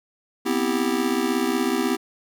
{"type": "chord", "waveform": "square", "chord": "C major seventh", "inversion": "third", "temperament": "just", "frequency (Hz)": [245.3, 261.6, 327, 392.4], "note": ["B3", "C4", "E4", "G4"], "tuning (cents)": [-12, 0, -14, 2], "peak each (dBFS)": -27, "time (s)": [0.45, 1.97], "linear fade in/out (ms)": 20, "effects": []}